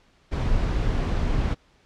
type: noise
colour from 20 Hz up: brown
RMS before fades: -23 dBFS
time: 0.31-1.55 s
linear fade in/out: 20 ms
effects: pink hiss -60 dBFS RMS until 1.85 s + low-pass 5000 Hz 12 dB/octave